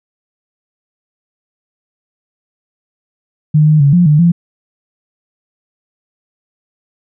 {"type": "tone with pitch steps", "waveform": "sine", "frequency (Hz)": [152.2, 153.6, 141.2, 176, 149.9, 171.2], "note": ["D#3", "D#3", "C#3", "F3", "D3", "F3"], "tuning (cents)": [-38, -22, 32, 14, 36, -34], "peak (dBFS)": -5, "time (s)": [3.54, 4.32], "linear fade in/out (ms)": 10, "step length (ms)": 130, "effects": []}